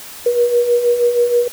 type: beating tone pair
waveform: sine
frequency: 475.9 / 482.2 Hz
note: A#4 / B4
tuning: +36 / -41 cents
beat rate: 6.3 Hz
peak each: -19 / -12 dBFS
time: 0.26-1.48 s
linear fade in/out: 5 ms
effects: white hiss -34 dBFS RMS until 1.52 s